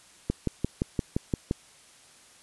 click train, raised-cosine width 3 ms, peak -12 dBFS, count 8, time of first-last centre 0.3-1.511 s, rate 5.78 Hz, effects white hiss -55 dBFS RMS until 2.42 s + resampled to 24000 Hz

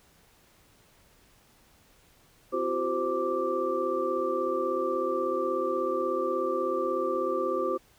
sine tone cluster, 260 / 343.2 / 379.6 / 521 / 1173 Hz, C4 / F4 / F#4 / C5 / D6, -11 / -30 / +44 / -7 / -2 cents, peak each -39 / -33 / -31 / -30 / -32 dBFS, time 2.52-7.78 s, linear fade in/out 20 ms, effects pink hiss -61 dBFS RMS until 7.98 s

